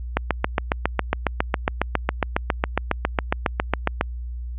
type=click train; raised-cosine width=0.5 ms; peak=-3 dBFS; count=29; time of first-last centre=0.17-4.011 s; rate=7.29 Hz; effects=added 60 Hz sine -28 dBFS peak until 4.58 s + resampled to 8000 Hz